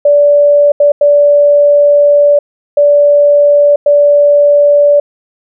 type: tone bursts at uneven times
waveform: sine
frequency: 580 Hz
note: D5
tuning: 22 cents flat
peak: -3 dBFS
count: 5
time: 0.05-0.72 / 0.8-0.92 / 1.01-2.39 / 2.77-3.76 / 3.86-5 s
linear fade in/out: 5 ms
effects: none